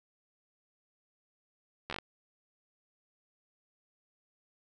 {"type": "slowing click train", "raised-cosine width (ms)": 0.3, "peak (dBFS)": -21, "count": 6, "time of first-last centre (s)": [1.9, 1.986], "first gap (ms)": 12, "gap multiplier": 1.18, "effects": []}